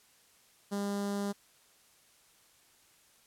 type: tone with notch filter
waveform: sawtooth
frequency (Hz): 201.4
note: G3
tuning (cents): +47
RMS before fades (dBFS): -34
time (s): 0.71-1.33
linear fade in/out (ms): 20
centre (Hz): 2400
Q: 0.92
effects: white hiss -64 dBFS RMS until 3.26 s + low-pass 12000 Hz 12 dB/octave